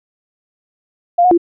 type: tone with pitch steps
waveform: sine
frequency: 697 / 727 / 342.5 Hz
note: F5 / F#5 / F4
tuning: -4 / -31 / -34 cents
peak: -7 dBFS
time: 1.18-1.378 s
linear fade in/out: 10 ms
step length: 66 ms
effects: none